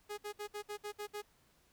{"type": "tone bursts", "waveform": "sawtooth", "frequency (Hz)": 415.3, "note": "G#4", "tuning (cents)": 0, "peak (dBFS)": -36, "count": 8, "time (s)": [0.09, 1.222], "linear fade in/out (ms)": 20, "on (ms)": 89, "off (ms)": 60, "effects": ["pink hiss -70 dBFS RMS until 1.72 s"]}